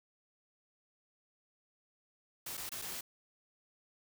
white noise with dropouts, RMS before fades -42 dBFS, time 2.46-3.01 s, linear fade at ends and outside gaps 5 ms, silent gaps 2.571-2.575 / 2.693-2.717 / 2.817-2.82 s, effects none

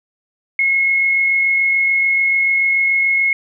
sine tone with amplitude modulation, 2170 Hz, C#7, 37 cents flat, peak -11 dBFS, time 0.59-3.33 s, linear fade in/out 2 ms, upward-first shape sine, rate 46.9 Hz, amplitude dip 25%, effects none

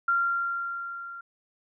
sine tone with level ramp, 1383 Hz, F6, 17 cents flat, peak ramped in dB -20 to -38 dBFS, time 0.08-1.21 s, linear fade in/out 5 ms, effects none

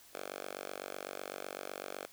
5% pulse tone with high-pass filter, 47.94 Hz, G1, 38 cents flat, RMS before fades -44 dBFS, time 0.13-2.07 s, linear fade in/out 20 ms, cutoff 580 Hz, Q 1.3, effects white hiss -59 dBFS RMS until 2.12 s

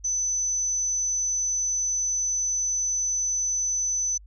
sine tone, 6030 Hz, F#8, 32 cents sharp, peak -23 dBFS, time 0.04-4.18 s, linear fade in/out 10 ms, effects added 50 Hz sine -45 dBFS peak until 4.26 s

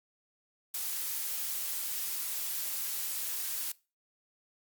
blue noise, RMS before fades -35 dBFS, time 0.74-3.72 s, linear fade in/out 5 ms, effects noise-tail reverb RT60 0.3 s tail -21 dB re dry + Opus 48 kbps

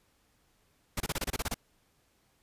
pink noise bursts, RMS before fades -32 dBFS, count 10, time 0.97-1.543 s, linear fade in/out 5 ms, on 33 ms, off 27 ms, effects pink hiss -70 dBFS RMS until 2.42 s + resampled to 32000 Hz

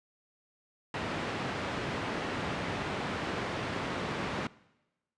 pink band-pass noise, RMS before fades -35 dBFS, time 0.94-4.47 s, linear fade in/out 2 ms, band 120 to 2700 Hz, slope 12 dB/octave, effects noise-tail reverb RT60 1.0 s tail -21 dB re dry + resampled to 22050 Hz

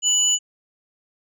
sine tone pair together, 2960 / 6935 Hz, F#7 / A8, 0 / -26 cents, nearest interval octave + minor third, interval 1474 cents, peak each -20 / -16 dBFS, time 0.02-0.39 s, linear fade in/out 50 ms, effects tanh soft clip ceiling -10 dBFS

